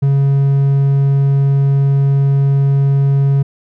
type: tone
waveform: triangle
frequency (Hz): 138.59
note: C#3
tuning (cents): 0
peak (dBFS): -7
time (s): 0.02-3.43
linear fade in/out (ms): 10
effects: none